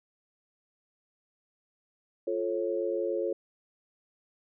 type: chord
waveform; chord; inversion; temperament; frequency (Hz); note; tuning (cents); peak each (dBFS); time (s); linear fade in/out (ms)
sine; F augmented; none; just; 349.2 / 436.5 / 545.7; F4 / A4 / C#5; 0 / -14 / -27; -32; 2.27-3.33; 5
effects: none